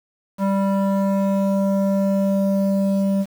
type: tone with low-pass filter sweep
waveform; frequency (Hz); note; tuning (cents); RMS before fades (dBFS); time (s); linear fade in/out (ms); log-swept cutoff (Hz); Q
square; 196; G3; 0; -19; 0.38-3.26; 50; 1000 to 460; 1.9
effects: 7-bit